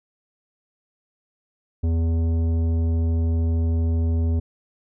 sine tone with tanh clipping, 82.41 Hz, E2, in tune, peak -20 dBFS, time 1.83-4.4 s, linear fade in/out 10 ms, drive 12 dB, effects none

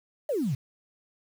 triangle exponential sweep, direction down, 640 to 116.54 Hz, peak -21 dBFS, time 0.29-0.55 s, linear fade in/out 5 ms, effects tanh soft clip ceiling -23 dBFS + 8-bit

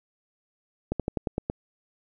slowing click train, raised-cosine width 2 ms, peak -13 dBFS, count 7, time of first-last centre 0.92-1.499 s, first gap 77 ms, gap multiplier 1.09, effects none

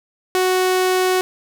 sawtooth tone, 370 Hz, F#4, in tune, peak -11 dBFS, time 0.35-1.21 s, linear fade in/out 0 ms, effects none

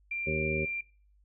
sine tone, 2373 Hz, D7, 17 cents sharp, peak -31 dBFS, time 0.11-0.81 s, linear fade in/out 5 ms
harmonic tone, 77.8 Hz, D#2, in tune, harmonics 1 / 2 / 3 / 4 / 5 / 6 / 7, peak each -37 / -35 / -38 / -46 / -34 / -40 / -37 dBFS, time 0.26-0.66 s, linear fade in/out 20 ms
effects noise-tail reverb RT60 0.4 s tail -23 dB re dry + added 50 Hz sine -61 dBFS peak until 1.24 s

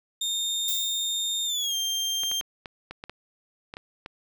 30% pulse tone with pitch glide, 3653 to 3180 Hz, A#7 to G7, -36 to +24 cents, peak -23 dBFS, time 0.21-2.41 s, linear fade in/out 5 ms, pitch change -240 cents, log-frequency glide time 1.45-1.75 s
violet noise with exponential decay, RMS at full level -29 dBFS, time 0.68-1.33 s, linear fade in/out 2 ms, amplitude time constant 140 ms
clicks, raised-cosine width 0.3 ms, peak -21 dBFS, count 10, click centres 2.235 / 2.315 / 2.411 / 2.658 / 2.91 / 3.039 / 3.096 / 3.739 / 3.769 / 4.061 s
effects none

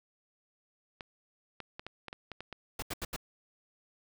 clicks, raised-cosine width 0.3 ms, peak -25 dBFS, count 9, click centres 1.008 / 1.603 / 1.795 / 1.866 / 2.083 / 2.129 / 2.317 / 2.406 / 2.527 s
pink noise bursts, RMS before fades -37 dBFS, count 4, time 2.79-3.163 s, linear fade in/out 5 ms, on 34 ms, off 79 ms
effects none

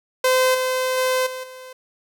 sawtooth tone with level steps, 514 Hz, C5, 31 cents flat, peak -11 / -16 / -14 / -25 / -33 dBFS, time 0.24-1.73 s, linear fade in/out 5 ms, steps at 0.54 / 0.97 / 1.26 / 1.43 s, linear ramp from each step 10 ms, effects none

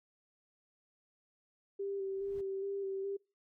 sine tone with vibrato, 392 Hz, G4, in tune, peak -35 dBFS, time 1.79-3.17 s, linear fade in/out 10 ms, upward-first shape square, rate 2.4 Hz, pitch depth 20 cents each way
brown noise with exponential growth, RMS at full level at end -50 dBFS, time 1.98-2.41 s, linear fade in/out 5 ms, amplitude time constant 92 ms
effects noise-tail reverb RT60 0.3 s tail -26 dB re dry

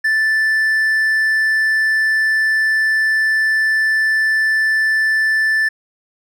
triangle tone, 1760 Hz, A6, in tune, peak -11 dBFS, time 0.04-5.69 s, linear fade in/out 10 ms, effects none

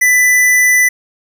square tone, 1991 Hz, B6, 14 cents sharp, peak -8 dBFS, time 0.01-0.89 s, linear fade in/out 10 ms, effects none

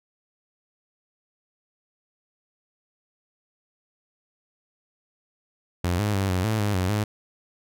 sawtooth tone with pitch steps, 88.3 / 104.3 / 97.6 / 91.6 / 109.5 / 103.3 / 92.1 / 105.2 Hz, F2 / G#2 / G2 / F#2 / A2 / G#2 / F#2 / G#2, +20 / +8 / -7 / -17 / -8 / -9 / -7 / +23 cents, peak -18 dBFS, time 5.84-7.04 s, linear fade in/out 5 ms, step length 150 ms, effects none

